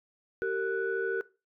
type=tone cluster; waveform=sine; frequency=385.3 / 458.2 / 1482 Hz; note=G4 / A#4 / F#6; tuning=-30 / -30 / +2 cents; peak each=-31 / -31 / -33 dBFS; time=0.42-1.21 s; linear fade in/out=0 ms; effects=noise-tail reverb RT60 0.3 s tail -19 dB re dry + tanh soft clip ceiling -19 dBFS